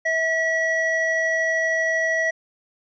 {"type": "tone pair together", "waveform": "triangle", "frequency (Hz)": [649.6, 1936], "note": ["E5", "B6"], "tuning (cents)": [-26, -35], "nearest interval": "octave + perfect fifth", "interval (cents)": 1891, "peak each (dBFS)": [-22, -19], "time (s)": [0.05, 2.31], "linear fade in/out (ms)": 10, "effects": ["resampled to 16000 Hz"]}